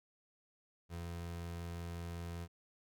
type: tone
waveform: 30% pulse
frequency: 85.4 Hz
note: F2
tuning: 38 cents flat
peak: -39 dBFS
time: 0.89-2.48 s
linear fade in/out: 50 ms
effects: none